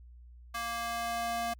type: tone with high-pass filter sweep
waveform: square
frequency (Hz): 233.1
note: A#3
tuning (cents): 0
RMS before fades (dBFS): -34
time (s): 0.54-1.54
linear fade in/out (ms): 10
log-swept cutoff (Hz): 1100 to 570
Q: 1.7
effects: added 60 Hz sine -49 dBFS peak until 1.59 s + MP3 96 kbps